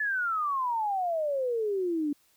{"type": "exponential sweep", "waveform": "sine", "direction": "down", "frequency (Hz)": [1748, 284.3], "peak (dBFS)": -26, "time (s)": [0, 2.13], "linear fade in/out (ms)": 5, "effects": ["white hiss -66 dBFS RMS until 2.36 s"]}